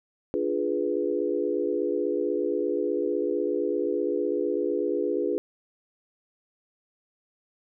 sine chord, D diminished seventh, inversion none, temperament equal with one note detuned, 293.7 / 349.2 / 417.5 / 493.9 Hz, D4 / F4 / Ab4 / Cb5, 0 / 0 / +9 / 0 cents, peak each -31 / -29 / -28 / -30 dBFS, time 0.34-5.38 s, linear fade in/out 0 ms, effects none

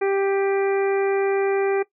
harmonic tone with a mistuned harmonic, 393.2 Hz, G4, 5 cents sharp, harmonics 1 / 2 / 3 / 4 / 5 / 6, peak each -19 / -28 / -35 / -35 / -35 / -35 dBFS, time 0.01-1.83 s, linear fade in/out 10 ms, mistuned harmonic 6, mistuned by +15 cents, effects noise-tail reverb RT60 0.1 s tail -18 dB re dry

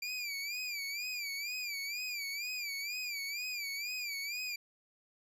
25% pulse tone with vibrato, 2360 Hz, D7, 8 cents sharp, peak -33 dBFS, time 0.02-4.56 s, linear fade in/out 5 ms, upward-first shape sine, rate 2.1 Hz, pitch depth 110 cents each way, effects resampled to 32000 Hz + 12-bit

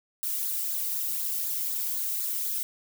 violet noise with flanger, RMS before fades -30 dBFS, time 0.23-2.63 s, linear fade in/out 0 ms, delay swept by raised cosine 0.34 to 1.22 ms, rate 4 Hz, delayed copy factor -0.5, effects none

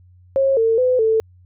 sine tone with pitch steps, 541 / 451.6 / 506 / 443.2 Hz, C#5 / A4 / B4 / A4, -42 / +45 / +42 / +13 cents, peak -13 dBFS, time 0.36-1.2 s, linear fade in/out 0 ms, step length 210 ms, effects added 90 Hz sine -46 dBFS peak until 1.45 s

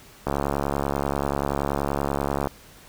click train, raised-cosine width 1 ms, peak -10 dBFS, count 156, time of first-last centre 0.27-2.472 s, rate 70.4 Hz, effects pink hiss -49 dBFS RMS until 2.88 s

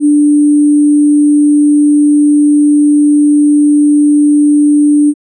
sine tone with sample-and-hold, 294.1 Hz, D4, 3 cents sharp, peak -4 dBFS, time 0-5.14 s, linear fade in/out 50 ms, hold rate 8820 Hz, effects resampled to 24000 Hz

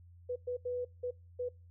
sine tone bursts at uneven times, 493.9 Hz, B4, in tune, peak -33 dBFS, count 5, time 0.29-0.36 / 0.47-0.57 / 0.65-0.85 / 1.03-1.11 / 1.39-1.49 s, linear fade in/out 10 ms, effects noise-tail reverb RT60 0.3 s tail -26 dB re dry + added 87 Hz sine -54 dBFS peak until 1.7 s

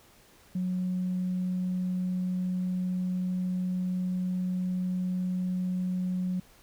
sine tone, 182.7 Hz, F#3, 22 cents flat, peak -26 dBFS, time 0.55-6.4 s, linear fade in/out 5 ms, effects tanh soft clip ceiling -23 dBFS + pink hiss -58 dBFS RMS until 6.62 s

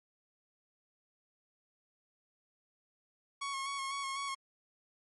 sawtooth tone with vibrato, 1100 Hz, C#6, 14 cents flat, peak -32 dBFS, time 3.41-4.35 s, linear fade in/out 10 ms, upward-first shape square, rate 4 Hz, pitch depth 25 cents each way, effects MP3 48 kbps

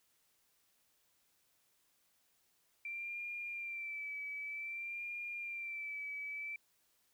sine tone with vibrato, 2349 Hz, D7, in tune, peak -40 dBFS, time 2.85-6.56 s, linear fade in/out 2 ms, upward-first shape sine, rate 0.53 Hz, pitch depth 45 cents each way, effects white hiss -75 dBFS RMS until 7.13 s

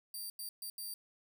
5% pulse tone bursts at uneven times, 4699 Hz, D8, in tune, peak -34 dBFS, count 4, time 0.14-0.3 / 0.39-0.49 / 0.62-0.7 / 0.78-0.94 s, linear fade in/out 2 ms, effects 12-bit

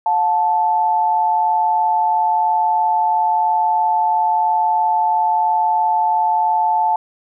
sine tone pair together, 716 / 877 Hz, F5 / A5, +43 / -6 cents, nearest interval major third, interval 351 cents, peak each -20 / -14 dBFS, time 0.06-6.96 s, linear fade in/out 2 ms, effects none

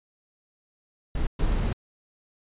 brown noise bursts at uneven times, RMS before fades -24 dBFS, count 2, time 1.15-1.27 / 1.39-1.73 s, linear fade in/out 5 ms, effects resampled to 8000 Hz

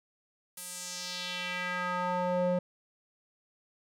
square tone with band-pass filter sweep, 179.8 Hz, F#3, 49 cents flat, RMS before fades -33 dBFS, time 0.57-2.59 s, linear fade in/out 5 ms, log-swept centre 11000 to 430 Hz, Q 2, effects none

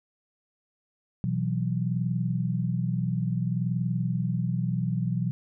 sine chord, B suspended fourth, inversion none, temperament just, 123.47 / 164.63 / 185.21 Hz, B2 / E3 / F#3, 0 / -2 / +2 cents, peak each -28 / -29 / -30 dBFS, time 1.24-5.31 s, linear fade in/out 0 ms, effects none

